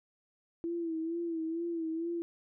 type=tone with vibrato; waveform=sine; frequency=331.3 Hz; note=E4; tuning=9 cents sharp; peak=-32 dBFS; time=0.64-2.22 s; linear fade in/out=0 ms; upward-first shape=sine; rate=2.2 Hz; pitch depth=58 cents each way; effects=none